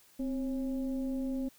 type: tone with frequency modulation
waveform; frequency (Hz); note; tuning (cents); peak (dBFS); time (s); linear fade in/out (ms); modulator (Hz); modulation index
sine; 261.6; C4; 0; -31; 0.19-1.49; 10; 284; 0.54
effects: white hiss -62 dBFS RMS until 1.58 s